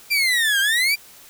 30% pulse exponential two-way sweep, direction down then up, 2400 to 1568 to 2400 Hz, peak -14 dBFS, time 0.1-0.96 s, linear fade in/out 20 ms, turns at 0.6 s, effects white hiss -46 dBFS RMS until 1.29 s

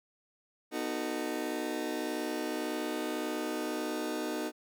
30% pulse chord, B dominant seventh, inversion none, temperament just, 246.9 / 308.7 / 370.4 / 444.5 Hz, B3 / D#4 / F#4 / A4, 0 / -14 / +2 / +18 cents, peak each -37 / -33 / -37 / -38 dBFS, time 0.71-4.52 s, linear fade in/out 50 ms, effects none

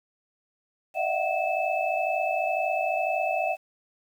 sine tone cluster, 607 / 661 / 691 / 753 / 2617 Hz, D#5 / E5 / F5 / F#5 / E7, -43 / +5 / -19 / +30 / -13 cents, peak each -31 / -30 / -33 / -28 / -31 dBFS, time 0.94-3.57 s, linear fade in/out 50 ms, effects 9-bit

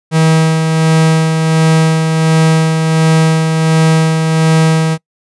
45% pulse tone with tremolo, 160 Hz, D#3, 49 cents sharp, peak -6 dBFS, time 0.11-4.98 s, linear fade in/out 50 ms, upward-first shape sine, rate 1.4 Hz, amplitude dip 40%, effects noise-tail reverb RT60 0.1 s tail -25 dB re dry + resampled to 24000 Hz

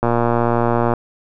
click train, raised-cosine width 1 ms, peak -3 dBFS, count 108, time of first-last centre 0.03-0.937 s, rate 118 Hz, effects none

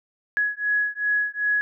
sine beating tone pair, 1677 / 1679.6 Hz, G#6 / G#6, +16 / +19 cents, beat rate 2.6 Hz, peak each -24 dBFS, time 0.37-1.61 s, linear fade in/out 0 ms, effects none

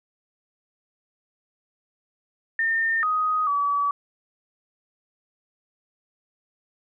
sine tone with pitch steps, 1814 / 1251 / 1144 Hz, A#6 / D#6 / D6, -48 / +9 / -46 cents, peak -20 dBFS, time 2.59-3.91 s, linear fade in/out 2 ms, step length 440 ms, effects none

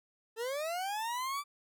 40% pulse linear sweep, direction up, 436 to 1174.7 Hz, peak -33 dBFS, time 0.36-1.44 s, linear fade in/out 50 ms, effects none

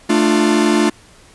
45% pulse chord, D minor, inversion second, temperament equal with one note detuned, 220 / 297.1 / 349.2 Hz, A3 / D4 / F4, 0 / +20 / 0 cents, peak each -16 dBFS, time 0.09-0.9 s, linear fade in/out 10 ms, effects pink hiss -46 dBFS RMS until 1.34 s + resampled to 24000 Hz

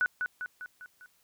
sine tone with echo, 1480 Hz, F#6, in tune, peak -23 dBFS, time 0.01-0.06 s, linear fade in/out 0 ms, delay 200 ms, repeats 5, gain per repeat -5 dB, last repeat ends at 1.06 s, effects white hiss -68 dBFS RMS until 1.23 s

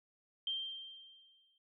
sine tone with exponential decay, 3158 Hz, G7, 12 cents sharp, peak -33 dBFS, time 0.47-1.58 s, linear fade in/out 2 ms, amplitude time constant 240 ms, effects none

